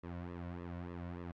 sawtooth tone with flanger, 87.3 Hz, F2, in tune, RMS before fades -44 dBFS, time 0.03-1.32 s, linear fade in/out 10 ms, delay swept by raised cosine 1.3 to 2.5 ms, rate 3.4 Hz, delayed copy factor -0.9, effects low-pass 2000 Hz 12 dB/octave + MP3 96 kbps

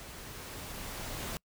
pink noise with level ramp, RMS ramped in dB -47 to -38 dBFS, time 0-1.37 s, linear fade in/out 0 ms, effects noise-tail reverb RT60 0.1 s tail -26 dB re dry

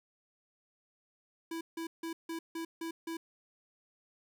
square tone bursts, 329.6 Hz, E4, in tune, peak -37 dBFS, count 7, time 1.51-3.17 s, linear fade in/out 5 ms, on 100 ms, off 160 ms, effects 11-bit

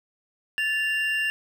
triangle tone pair together, 1748 / 2781 Hz, A6 / F7, -12 / -8 cents, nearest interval minor sixth, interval 804 cents, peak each -24 dBFS, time 0.58-1.3 s, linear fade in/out 0 ms, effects none

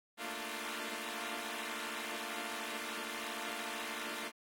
5% pulse chord, Bb major seventh, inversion third, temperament equal with one note detuned, 220 / 233.1 / 295.9 / 349.2 Hz, A3 / Bb3 / D4 / F4, 0 / 0 / +13 / 0 cents, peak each -35 / -35 / -34 / -34 dBFS, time 0.17-4.32 s, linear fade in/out 50 ms, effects AAC 48 kbps

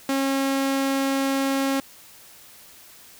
sawtooth tone, 271.8 Hz, C#4, 34 cents flat, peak -17 dBFS, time 0.09-1.8 s, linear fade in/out 2 ms, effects white hiss -48 dBFS RMS until 3.19 s

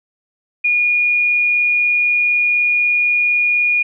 sine tone, 2439 Hz, D#7, 35 cents flat, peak -12 dBFS, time 0.64-3.83 s, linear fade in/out 10 ms, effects none

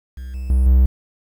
triangle tone with level steps, 64 Hz, C2, 38 cents flat, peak -26 / -22 / -10 / -7 dBFS, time 0.17-0.86 s, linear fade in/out 5 ms, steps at 0.34 / 0.5 / 0.66 s, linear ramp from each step 2 ms, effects 8-bit

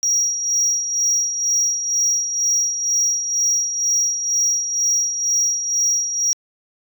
sine tone with tremolo, 5690 Hz, F8, 31 cents sharp, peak -12 dBFS, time 0.03-6.33 s, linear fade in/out 0 ms, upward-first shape sine, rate 2.1 Hz, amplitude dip 65%, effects tanh soft clip ceiling -13 dBFS

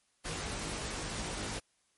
pink noise with comb filter, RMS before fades -38 dBFS, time 0.24-1.6 s, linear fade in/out 20 ms, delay 19 ms, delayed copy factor +0.75, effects white hiss -73 dBFS RMS until 1.97 s + MP3 48 kbps

